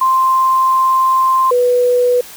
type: tone pair in turn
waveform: sine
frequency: 1047 / 492.1 Hz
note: C6 / B4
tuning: +1 / -6 cents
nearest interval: octave + minor second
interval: 1307 cents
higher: first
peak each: -9 dBFS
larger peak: neither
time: 0.01-1.51 / 1.51-2.21 s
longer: first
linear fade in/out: 5 ms
effects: white hiss -35 dBFS RMS until 2.36 s